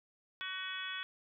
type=harmonic tone with a mistuned harmonic; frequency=375 Hz; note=F#4; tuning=23 cents sharp; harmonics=3 / 4 / 5 / 6 / 7 / 8 / 9; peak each=-48 / -43 / -46 / -50 / -47 / -52 / -43 dBFS; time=0.41-1.03 s; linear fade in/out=0 ms; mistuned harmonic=7; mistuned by=-41 cents; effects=none